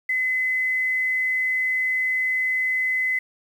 sine tone, 2030 Hz, B6, 47 cents sharp, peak -20 dBFS, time 0.09-3.19 s, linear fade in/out 5 ms, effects 8-bit

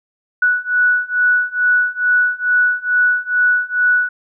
sine beating tone pair, 1474 / 1476.3 Hz, F#6 / F#6, -7 / -4 cents, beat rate 2.3 Hz, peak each -16 / -15 dBFS, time 0.42-4.09 s, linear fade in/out 5 ms, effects none

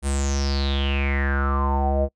square tone with low-pass filter sweep, 69.3 Hz, C#2, in tune, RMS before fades -22 dBFS, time 0.02-2.09 s, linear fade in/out 50 ms, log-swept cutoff 9400 to 560 Hz, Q 9.6, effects noise-tail reverb RT60 0.1 s tail -26 dB re dry

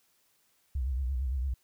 sine tone with vibrato, 65 Hz, C2, 11 cents flat, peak -28 dBFS, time 0.75-1.54 s, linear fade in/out 5 ms, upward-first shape sine, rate 8.8 Hz, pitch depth 130 cents each way, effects white hiss -70 dBFS RMS until 1.63 s

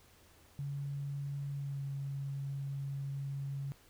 sine tone with pitch glide, 141 to 138.5 Hz, C#3 to C#3, +30 to -1 cents, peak -36 dBFS, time 0.59-3.72 s, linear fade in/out 0 ms, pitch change -31 cents, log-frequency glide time 1.53-1.83 s, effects added 85 Hz sine -68 dBFS peak until 3.89 s + pink hiss -63 dBFS RMS until 3.89 s

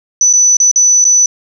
sine tone with dropouts, 5980 Hz, F#8, 17 cents sharp, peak -5 dBFS, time 0.21-1.26 s, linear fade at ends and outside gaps 2 ms, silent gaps 0.329-0.335 / 0.569-0.601 / 0.714-0.759 / 1.043-1.051 s, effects none

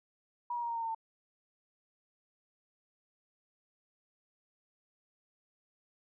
sine tone with pitch steps, 963 / 951.9 / 941 / 930.2 / 919.5 / 909 / 898.5 Hz, B5 / A#5 / A#5 / A#5 / A#5 / A#5 / A5, -44 / +36 / +16 / -4 / -24 / -44 / +36 cents, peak -33 dBFS, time 0.5-0.948 s, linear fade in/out 5 ms, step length 64 ms, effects none

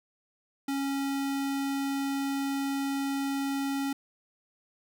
square tone, 275.8 Hz, C#4, 9 cents flat, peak -29 dBFS, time 0.68-3.93 s, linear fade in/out 5 ms, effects none

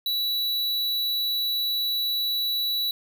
square tone, 3934 Hz, B7, 7 cents flat, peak -24 dBFS, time 0.06-2.91 s, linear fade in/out 2 ms, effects none

